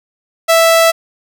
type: tone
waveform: sawtooth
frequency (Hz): 659.3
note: E5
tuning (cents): 0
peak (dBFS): -3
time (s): 0.48-0.92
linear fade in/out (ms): 20
effects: none